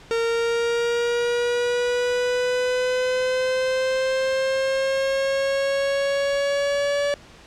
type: linear sweep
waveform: 45% pulse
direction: up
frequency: 459 to 574 Hz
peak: -20 dBFS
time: 0.11-7.14 s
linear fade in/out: 0 ms
effects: pink hiss -47 dBFS RMS until 7.46 s + low-pass 6000 Hz 12 dB/octave